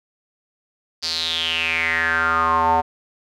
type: tone with band-pass filter sweep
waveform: square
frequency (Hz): 82.1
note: E2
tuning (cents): -6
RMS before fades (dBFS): -20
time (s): 1.02-2.82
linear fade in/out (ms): 20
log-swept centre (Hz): 4800 to 810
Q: 7.3
effects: none